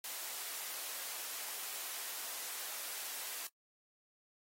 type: high-pass noise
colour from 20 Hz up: white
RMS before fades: -43 dBFS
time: 0.04-3.47 s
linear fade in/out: 2 ms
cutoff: 510 Hz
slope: 12 dB/octave
effects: noise-tail reverb RT60 0.1 s tail -21 dB re dry + AAC 48 kbps